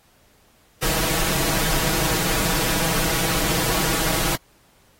pink noise with comb filter, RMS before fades -22 dBFS, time 0.82-4.36 s, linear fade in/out 10 ms, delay 6.2 ms, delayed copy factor +1, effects pink hiss -58 dBFS RMS until 4.99 s + AAC 48 kbps

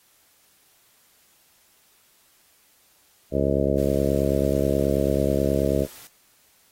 harmonic tone, 69.3 Hz, C#2, in tune, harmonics 1 / 2 / 3 / 4 / 5 / 6 / 7 / 8 / 9, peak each -28 / -28 / -28 / -28 / -28 / -28 / -28 / -28 / -28 dBFS, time 3.31-5.87 s, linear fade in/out 50 ms
white noise, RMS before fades -45 dBFS, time 3.78-6.07 s, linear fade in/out 0 ms
effects white hiss -60 dBFS RMS until 6.71 s + AAC 48 kbps

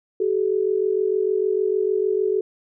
sine tone pair together, 380.3 / 426.9 Hz, F#4 / G#4, +48 / +48 cents, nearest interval major second, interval 200 cents, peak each -21 dBFS, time 0.2-2.41 s, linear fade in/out 5 ms, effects none

